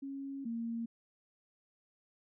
sine tone pair in turn, 274.6 / 230.9 Hz, C#4 / A#3, -16 / -16 cents, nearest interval minor third, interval 300 cents, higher first, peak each -39 / -35 dBFS, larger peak second, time 0.02-0.45 / 0.45-0.86 s, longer first, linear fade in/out 10 ms, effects none

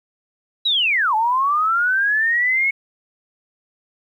sine linear two-way sweep, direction down then up, 3965 to 848 to 2204 Hz, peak -15 dBFS, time 0.65-2.71 s, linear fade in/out 10 ms, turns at 1.15 s, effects 9-bit

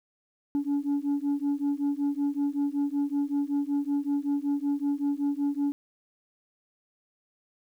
sine beating tone pair, 282.4 / 287.7 Hz, C#4 / D4, +32 / -36 cents, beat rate 5.3 Hz, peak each -26 dBFS, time 0.55-5.72 s, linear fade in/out 0 ms, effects tanh soft clip ceiling -22 dBFS + 10-bit

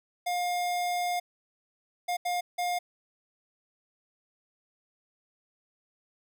square tone bursts at uneven times, 710 Hz, F5, 28 cents sharp, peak -28 dBFS, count 4, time 0.26-1.2 / 2.08-2.17 / 2.25-2.41 / 2.58-2.79 s, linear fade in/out 10 ms, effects none

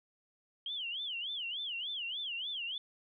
sine tone with vibrato, 3112 Hz, G7, 13 cents flat, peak -36 dBFS, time 0.66-2.78 s, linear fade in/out 2 ms, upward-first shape sine, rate 3.4 Hz, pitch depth 230 cents each way, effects none

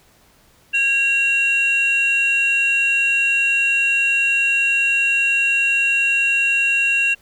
sine tone pair together, 1632.2 / 2745 Hz, G#6 / F7, -31 / -31 cents, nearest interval major sixth, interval 900 cents, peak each -22 / -13 dBFS, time 0.73-7.15 s, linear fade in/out 20 ms, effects tanh soft clip ceiling -12 dBFS + pink hiss -54 dBFS RMS until 7.21 s

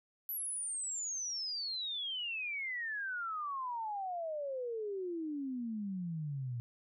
sine exponential sweep, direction down, 11990 to 116.54 Hz, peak -36 dBFS, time 0.29-6.6 s, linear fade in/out 0 ms, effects none

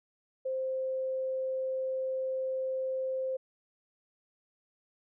sine tone, 523.3 Hz, C5, in tune, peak -30 dBFS, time 0.45-3.37 s, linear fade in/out 10 ms, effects none

